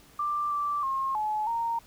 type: tone with pitch steps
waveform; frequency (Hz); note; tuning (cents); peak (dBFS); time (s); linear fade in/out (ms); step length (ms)
sine; 1181 / 1168 / 1073 / 854 / 926; D6 / D6 / C6 / G#5 / A#5; +9 / -10 / +43 / +48 / -12; -26; 0.19-1.79; 5; 320
effects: pink hiss -56 dBFS RMS until 1.86 s